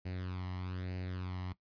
sawtooth tone with flanger, 91.6 Hz, F#2, 17 cents flat, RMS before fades -40 dBFS, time 0.05-1.53 s, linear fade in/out 10 ms, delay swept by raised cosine 0.43 to 1 ms, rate 1.1 Hz, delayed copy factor +0.65, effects noise-tail reverb RT60 0.1 s tail -17 dB re dry + resampled to 11025 Hz

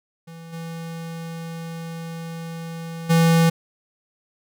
square tone with level steps, 165.4 Hz, E3, 6 cents sharp, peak -38 / -31 / -14 dBFS, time 0.27-3.5 s, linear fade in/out 10 ms, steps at 0.52 / 3.09 s, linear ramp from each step 20 ms, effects none

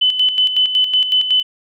sine tone with tremolo, 3017 Hz, F#7, 33 cents sharp, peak -10 dBFS, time 0.01-1.43 s, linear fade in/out 10 ms, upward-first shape square, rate 5.4 Hz, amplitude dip 60%, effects none

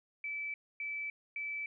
sine tone bursts, 2311 Hz, D7, 28 cents flat, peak -36 dBFS, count 3, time 0.24-1.66 s, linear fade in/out 2 ms, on 300 ms, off 260 ms, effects none

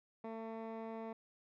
15% pulse tone with low-pass filter, 224.2 Hz, A3, 33 cents sharp, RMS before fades -45 dBFS, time 0.24-1.13 s, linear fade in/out 5 ms, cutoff 1400 Hz, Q 0.79, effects none

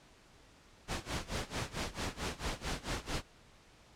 pink noise with tremolo, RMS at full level -35 dBFS, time 0.87-3.23 s, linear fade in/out 50 ms, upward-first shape sine, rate 4.5 Hz, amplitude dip 90%, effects pink hiss -61 dBFS RMS until 3.95 s + low-pass 7000 Hz 12 dB/octave

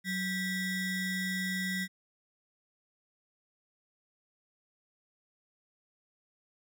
square ring-modulated tone, 884 Hz, A5, 8 cents sharp, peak -29 dBFS, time 0.04-1.88 s, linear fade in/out 50 ms, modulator 1070 Hz, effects none

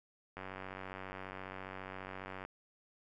click train, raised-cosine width 0.5 ms, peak -29 dBFS, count 198, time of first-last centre 0.37-2.45 s, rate 94.7 Hz, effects none

